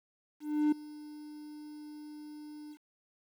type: tone with ADSR envelope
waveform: triangle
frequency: 300.2 Hz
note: D4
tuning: 38 cents sharp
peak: -21 dBFS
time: 0.4-2.78 s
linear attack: 320 ms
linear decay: 6 ms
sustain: -21 dB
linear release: 67 ms
effects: 10-bit